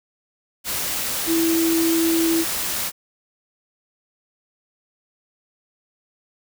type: tone in noise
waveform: sine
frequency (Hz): 329.6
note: E4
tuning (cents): 0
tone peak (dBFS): -17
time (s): 1.26-2.45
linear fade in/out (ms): 50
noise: white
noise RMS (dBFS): -25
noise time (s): 0.64-2.92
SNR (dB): +5
effects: none